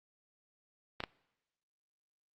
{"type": "clicks", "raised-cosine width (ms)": 0.3, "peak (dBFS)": -19, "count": 2, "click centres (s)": [1.004, 1.038], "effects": ["noise-tail reverb RT60 0.9 s tail -22 dB re dry", "Opus 32 kbps"]}